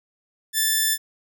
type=tone; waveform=5% pulse; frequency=1760 Hz; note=A6; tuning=in tune; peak=-8 dBFS; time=0.53-0.98 s; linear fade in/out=50 ms; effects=none